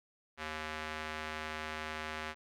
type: tone with band-pass filter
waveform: square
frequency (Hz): 77.78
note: D#2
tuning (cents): 0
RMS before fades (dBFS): -41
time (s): 0.37-2.35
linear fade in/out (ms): 50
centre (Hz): 1900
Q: 1
effects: none

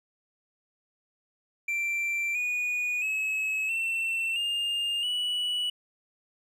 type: tone with pitch steps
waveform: triangle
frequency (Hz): 2352 / 2460 / 2574 / 2692 / 2816 / 2946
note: D7 / D#7 / E7 / E7 / F7 / F#7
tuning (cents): +2 / -20 / -42 / +36 / +14 / -8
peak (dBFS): -25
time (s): 1.68-5.7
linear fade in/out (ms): 5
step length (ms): 670
effects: none

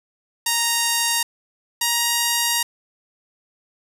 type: tone pair in turn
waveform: 5% pulse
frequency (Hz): 932.3 / 942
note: A#5 / A#5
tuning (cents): 0 / +18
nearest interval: unison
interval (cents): 18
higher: second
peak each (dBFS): -6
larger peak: neither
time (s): 0.46-1.23 / 1.81-2.63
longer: second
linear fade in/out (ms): 5
effects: resampled to 32000 Hz + 7-bit

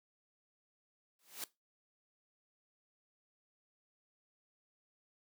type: noise with exponential growth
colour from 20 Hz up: white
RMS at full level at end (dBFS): -39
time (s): 1.19-1.44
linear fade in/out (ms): 2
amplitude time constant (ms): 54
effects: noise-tail reverb RT60 0.2 s tail -18 dB re dry + high-pass 200 Hz 12 dB/octave

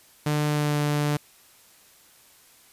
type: tone with pitch glide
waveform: sawtooth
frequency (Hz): 149.4 to 147.43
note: D3 to D3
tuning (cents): +30 to +7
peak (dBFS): -18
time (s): 0.26-1.17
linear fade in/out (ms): 5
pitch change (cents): -23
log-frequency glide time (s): 0.47-0.78
effects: white hiss -55 dBFS RMS until 2.72 s + resampled to 32000 Hz

